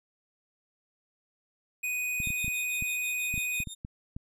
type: tone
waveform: square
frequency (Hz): 2489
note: D#7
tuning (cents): 0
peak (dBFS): -30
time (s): 1.83-3.64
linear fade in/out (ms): 10
type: clicks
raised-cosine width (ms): 5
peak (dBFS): -25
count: 12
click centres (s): 2.202 / 2.273 / 2.304 / 2.445 / 2.48 / 2.824 / 3.341 / 3.378 / 3.603 / 3.673 / 3.849 / 4.165
type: tone with tremolo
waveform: 20% pulse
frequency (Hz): 3655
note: A#7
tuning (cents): -35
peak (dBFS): -32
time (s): 2.22-3.75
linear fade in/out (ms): 20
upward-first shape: sine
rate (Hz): 6.1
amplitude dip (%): 95
effects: none